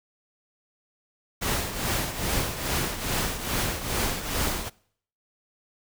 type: noise with tremolo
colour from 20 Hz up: pink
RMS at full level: -25 dBFS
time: 1.41-4.7 s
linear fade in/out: 20 ms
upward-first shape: triangle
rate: 2.4 Hz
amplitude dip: 70%
effects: noise-tail reverb RT60 0.6 s tail -23 dB re dry